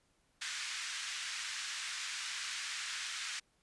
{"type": "band-pass noise", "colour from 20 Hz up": "pink", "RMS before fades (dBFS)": -41, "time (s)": [0.41, 3.4], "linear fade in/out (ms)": 10, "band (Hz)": [1500, 7900], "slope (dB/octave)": 24, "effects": ["pink hiss -74 dBFS RMS until 3.62 s", "resampled to 24000 Hz"]}